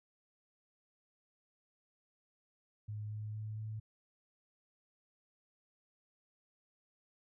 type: tone with pitch steps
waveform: sine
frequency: 105.8 / 106.78 / 107.77 / 108.77 Hz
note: G#2 / G#2 / A2 / A2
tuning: +33 / +49 / -35 / -19 cents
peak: -39 dBFS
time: 2.88-3.8 s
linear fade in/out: 10 ms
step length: 230 ms
effects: none